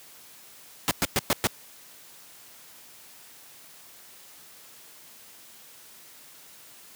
pink noise bursts, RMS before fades -22 dBFS, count 5, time 0.88-1.47 s, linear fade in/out 0 ms, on 30 ms, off 110 ms, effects white hiss -50 dBFS RMS until 6.95 s + high-pass 100 Hz 12 dB/octave

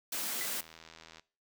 white high-pass noise, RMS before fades -36 dBFS, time 0.12-0.61 s, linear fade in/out 5 ms, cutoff 170 Hz, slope 24 dB/octave
sine tone with exponential decay, 2002 Hz, B6, 23 cents sharp, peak -34 dBFS, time 0.41-0.54 s, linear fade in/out 0 ms, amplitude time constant 28 ms
click train, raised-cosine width 0.2 ms, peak -33 dBFS, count 51, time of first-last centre 0.58-1.196 s, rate 81.2 Hz
effects noise-tail reverb RT60 0.4 s tail -21 dB re dry

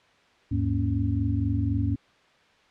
sine tone cluster, 79.3 / 103.3 / 233.1 / 278.4 Hz, D#2 / G#2 / A#3 / C#4, +33 / -9 / 0 / +8 cents, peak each -29 / -25 / -33 / -29 dBFS, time 0.51-1.96 s, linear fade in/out 10 ms, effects white hiss -59 dBFS RMS until 2.7 s + low-pass 3000 Hz 12 dB/octave

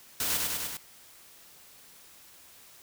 white noise with echo, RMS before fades -30 dBFS, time 0.2-0.37 s, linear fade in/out 2 ms, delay 100 ms, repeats 4, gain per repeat -2 dB, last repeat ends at 0.77 s, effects white hiss -54 dBFS RMS until 2.82 s

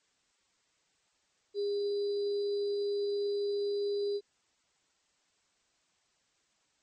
sine tone with sample-and-hold, 406.1 Hz, G#4, 39 cents flat, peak -29 dBFS, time 1.54-4.21 s, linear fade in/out 50 ms, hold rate 4410 Hz, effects white hiss -73 dBFS RMS until 6.82 s + MP3 32 kbps

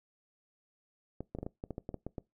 clicks, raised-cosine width 2 ms, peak -25 dBFS, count 12, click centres 1.206 / 1.35 / 1.387 / 1.43 / 1.465 / 1.639 / 1.707 / 1.781 / 1.891 / 1.943 / 2.066 / 2.182 s, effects noise-tail reverb RT60 0.2 s tail -22 dB re dry

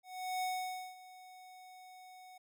square tone with ADSR envelope, 740 Hz, F#5, in tune, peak -34 dBFS, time 0.03-2.38 s, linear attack 390 ms, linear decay 530 ms, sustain -19 dB, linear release 7 ms, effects none

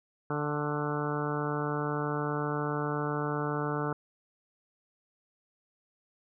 harmonic tone with a mistuned harmonic, 147.6 Hz, D3, 9 cents sharp, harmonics 1 / 2 / 3 / 4 / 5 / 6 / 7 / 8 / 9 / 10, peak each -34 / -36 / -35 / -41 / -42 / -40 / -42 / -41 / -39 / -42 dBFS, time 0.3-3.93 s, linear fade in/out 2 ms, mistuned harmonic 7, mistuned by +45 cents, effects none

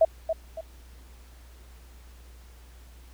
sine tone with echo, 649 Hz, E5, 27 cents flat, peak -14 dBFS, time 0.01-0.05 s, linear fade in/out 5 ms, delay 280 ms, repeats 2, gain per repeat -9 dB, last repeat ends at 0.61 s, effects added 60 Hz sine -47 dBFS peak until 3.13 s + pink hiss -57 dBFS RMS until 3.13 s

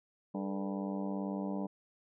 harmonic tone with a mistuned harmonic, 98 Hz, G2, in tune, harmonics 2 / 3 / 4 / 5 / 6 / 7 / 8 / 9 / 10, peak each -36 / -40 / -46 / -48 / -45 / -51 / -49 / -51 / -51 dBFS, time 0.34-1.67 s, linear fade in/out 10 ms, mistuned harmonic 4, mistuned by +150 cents, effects none

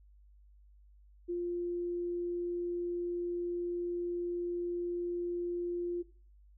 sine tone, 349.2 Hz, F4, in tune, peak -32 dBFS, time 1.28-6.03 s, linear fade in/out 20 ms, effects noise-tail reverb RT60 0.4 s tail -17 dB re dry + added 50 Hz sine -57 dBFS peak until 6.57 s

